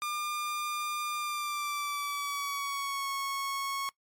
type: tone with pitch glide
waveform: sawtooth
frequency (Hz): 1201 to 1101.3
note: D6 to C#6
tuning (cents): +38 to -12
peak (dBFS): -28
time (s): 0.02-3.89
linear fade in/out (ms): 0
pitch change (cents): -150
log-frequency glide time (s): 1.17-3.09
effects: noise-tail reverb RT60 0.1 s tail -21 dB re dry + MP3 64 kbps